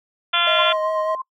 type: harmonic tone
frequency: 344.4 Hz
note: F4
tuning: 24 cents flat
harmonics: 2 / 3 / 4 / 5 / 6 / 7 / 8 / 9 / 10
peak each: -28 / -27 / -20 / -29 / -30 / -26 / -26 / -24 / -21 dBFS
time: 0.33-0.73 s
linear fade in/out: 10 ms
type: tone with vibrato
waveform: triangle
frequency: 630 Hz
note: D#5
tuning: 21 cents sharp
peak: -19 dBFS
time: 0.47-1.15 s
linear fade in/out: 2 ms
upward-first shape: sine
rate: 5.1 Hz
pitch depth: 18 cents each way
type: tone with tremolo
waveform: sine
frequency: 1046.5 Hz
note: C6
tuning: in tune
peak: -21 dBFS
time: 0.58-1.22 s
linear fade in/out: 10 ms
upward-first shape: sine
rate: 8 Hz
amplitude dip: 55%
effects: noise-tail reverb RT60 0.1 s tail -23 dB re dry